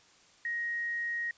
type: tone with quantisation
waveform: sine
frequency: 1880 Hz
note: A#6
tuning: 14 cents sharp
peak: -31 dBFS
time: 0.45-1.31 s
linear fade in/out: 2 ms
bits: 10
effects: white hiss -61 dBFS RMS until 1.37 s + resampled to 16000 Hz